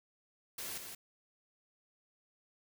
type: noise with echo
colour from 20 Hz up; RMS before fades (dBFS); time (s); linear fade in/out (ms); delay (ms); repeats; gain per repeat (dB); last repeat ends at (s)
white; -42; 0.58-0.78; 5; 170; 1; -5; 0.95
effects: none